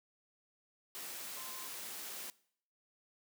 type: tone in noise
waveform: sine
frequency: 1040 Hz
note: C6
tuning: 11 cents flat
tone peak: -53 dBFS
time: 1.37-1.67 s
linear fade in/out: 0 ms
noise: white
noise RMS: -45 dBFS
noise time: 0.95-2.3 s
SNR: -11 dB
effects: noise-tail reverb RT60 0.6 s tail -21 dB re dry + high-pass 200 Hz 12 dB/octave